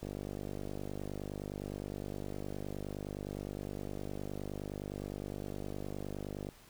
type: click train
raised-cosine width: 2 ms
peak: -27 dBFS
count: 322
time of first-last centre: 0.03-6.489 s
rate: 49.7 Hz
effects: pink hiss -59 dBFS RMS until 6.69 s